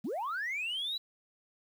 sine linear sweep, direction up, 170.1 to 3999 Hz, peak -31 dBFS, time 0.04-0.98 s, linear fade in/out 10 ms, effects tanh soft clip ceiling -30 dBFS + 10-bit

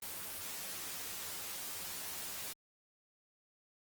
white noise with comb filter, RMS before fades -43 dBFS, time 0.02-2.53 s, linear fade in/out 5 ms, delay 11 ms, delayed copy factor +0.6, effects Opus 24 kbps

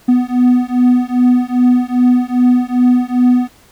triangle beating tone pair, 246.9 / 249.4 Hz, B3 / B3, 0 / +17 cents, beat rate 2.5 Hz, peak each -10 dBFS, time 0.08-3.49 s, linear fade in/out 10 ms, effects pink hiss -47 dBFS RMS until 3.71 s

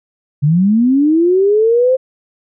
sine linear sweep, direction up, 137.8 to 527 Hz, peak -8 dBFS, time 0.42-1.97 s, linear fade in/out 20 ms, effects none

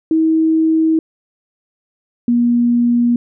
sine tone pair in turn, 320.1 / 239.2 Hz, D#4 / A#3, +49 / +45 cents, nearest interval perfect fourth, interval 504 cents, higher first, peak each -10 / -10 dBFS, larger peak neither, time 0.11-0.99 / 2.28-3.16 s, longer neither, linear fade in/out 2 ms, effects none

